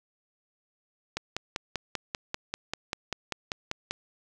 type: click train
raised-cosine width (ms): 0.2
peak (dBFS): -13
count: 15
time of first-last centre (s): 1.17-3.91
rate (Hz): 5.11
effects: none